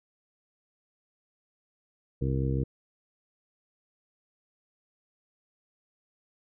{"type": "harmonic tone", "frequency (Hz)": 66.5, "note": "C2", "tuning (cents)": 29, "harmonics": [1, 2, 3, 4, 5, 6, 7], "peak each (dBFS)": [-31, -28, -37, -36, -37, -43, -37], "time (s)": [2.21, 2.64], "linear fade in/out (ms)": 10, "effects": []}